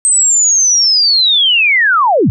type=linear sweep; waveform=sine; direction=down; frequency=8320 to 84.6 Hz; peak=-7 dBFS; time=0.05-2.3 s; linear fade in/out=0 ms; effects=none